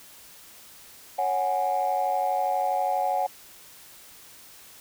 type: chord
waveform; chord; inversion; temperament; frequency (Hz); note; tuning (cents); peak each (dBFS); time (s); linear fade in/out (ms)
sine; C# suspended fourth; none; just; 554.4 / 739.2 / 831.5; C#5 / F#5 / G#5; 0 / -2 / +2; -29 / -24 / -27; 1.18-3.27; 10
effects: tanh soft clip ceiling -16 dBFS + white hiss -49 dBFS RMS until 4.8 s